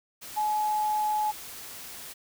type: tone in noise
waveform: sine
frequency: 849 Hz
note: G#5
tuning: 38 cents sharp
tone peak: -24 dBFS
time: 0.36-1.32 s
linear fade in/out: 20 ms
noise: white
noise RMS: -42 dBFS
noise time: 0.21-2.14 s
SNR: +15 dB
effects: none